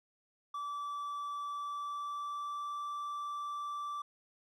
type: tone with pitch glide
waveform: triangle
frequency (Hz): 1158 to 1167.4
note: D6 to D6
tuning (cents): -25 to -11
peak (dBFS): -35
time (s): 0.54-4.02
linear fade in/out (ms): 5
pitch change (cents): +14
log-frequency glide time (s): 1.46-2.86
effects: none